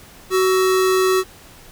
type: tone pair together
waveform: square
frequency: 374.5 / 1318.5 Hz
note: F#4 / E6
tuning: +21 / 0 cents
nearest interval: octave + minor seventh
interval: 2179 cents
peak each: -15 / -25 dBFS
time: 0.3-1.24 s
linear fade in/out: 50 ms
effects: pink hiss -44 dBFS RMS until 1.71 s